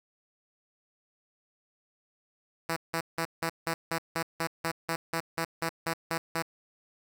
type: tone bursts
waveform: 5% pulse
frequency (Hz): 164.81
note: E3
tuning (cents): 0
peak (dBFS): -17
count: 16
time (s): 2.69-6.424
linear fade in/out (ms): 5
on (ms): 74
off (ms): 170
effects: none